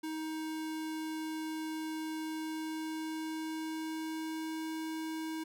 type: tone with pitch glide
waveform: square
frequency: 315.2 to 318.5 Hz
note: D#4 to D#4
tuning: +23 to +41 cents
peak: -37 dBFS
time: 0.03-5.44 s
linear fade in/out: 10 ms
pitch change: +18 cents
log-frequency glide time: 2.32-4.68 s
effects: none